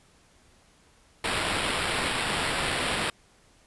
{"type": "noise with sample-and-hold", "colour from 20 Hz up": "violet", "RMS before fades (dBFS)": -28, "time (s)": [1.24, 3.1], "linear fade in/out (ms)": 2, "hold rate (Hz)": 6300, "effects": ["pink hiss -60 dBFS RMS until 3.66 s", "resampled to 24000 Hz"]}